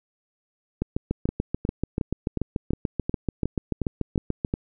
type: two click trains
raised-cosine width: 3 ms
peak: -11 / -12 dBFS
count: 26 / 10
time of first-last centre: 0.82-4.448 / 1.29-4.539 s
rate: 6.89 / 2.77 Hz
effects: none